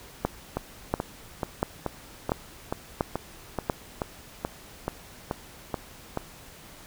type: two click trains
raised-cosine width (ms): 1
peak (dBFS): -9 / -13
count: 6 / 14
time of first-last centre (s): 0.25-3.698 / 0.57-6.173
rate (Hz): 1.45 / 2.32
effects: pink hiss -48 dBFS RMS until 6.86 s